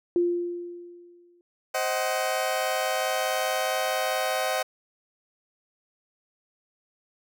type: tone with exponential decay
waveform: sine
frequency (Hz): 348.8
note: F4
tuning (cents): -2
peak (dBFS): -18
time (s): 0.16-1.41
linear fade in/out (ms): 1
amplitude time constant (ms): 270
type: chord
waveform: sawtooth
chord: C diminished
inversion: none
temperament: just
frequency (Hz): 523.3 / 627.9 / 753.5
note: C5 / Eb5 / Gb5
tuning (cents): 0 / +16 / +31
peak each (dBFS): -26 / -25 / -25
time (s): 1.74-4.63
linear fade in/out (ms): 10
effects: none